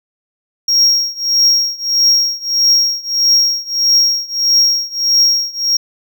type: tone with tremolo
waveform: triangle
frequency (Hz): 5588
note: F8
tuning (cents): 0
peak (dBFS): -5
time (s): 0.68-5.77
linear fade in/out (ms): 5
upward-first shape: triangle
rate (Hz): 1.6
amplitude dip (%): 95
effects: none